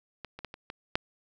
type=clicks; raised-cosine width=0.3 ms; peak=-23 / -26 / -21 / -26 / -22 / -9 dBFS; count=6; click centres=0.247 / 0.39 / 0.447 / 0.541 / 0.701 / 0.955 s; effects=none